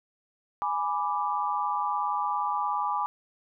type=chord; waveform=sine; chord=G# diminished; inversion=none; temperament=equal; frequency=830.6 / 987.8 / 1174.7 Hz; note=G#5 / B5 / D6; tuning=0 / 0 / 0 cents; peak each=-30 dBFS; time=0.62-3.06 s; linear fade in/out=0 ms; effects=none